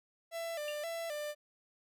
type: tone with vibrato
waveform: 45% pulse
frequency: 630 Hz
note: D#5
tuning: 21 cents sharp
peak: -37 dBFS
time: 0.31-1.35 s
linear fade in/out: 50 ms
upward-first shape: square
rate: 1.9 Hz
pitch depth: 100 cents each way
type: tone with exponential decay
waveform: sine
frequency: 2794 Hz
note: F7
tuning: in tune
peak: -37 dBFS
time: 0.68-0.81 s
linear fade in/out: 1 ms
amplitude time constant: 28 ms
effects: none